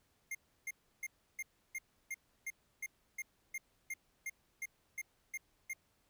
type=tone bursts; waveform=square; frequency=2117 Hz; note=C7; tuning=20 cents sharp; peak=-39 dBFS; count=16; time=0.31-5.734 s; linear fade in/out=5 ms; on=39 ms; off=320 ms; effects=pink hiss -75 dBFS RMS until 6.09 s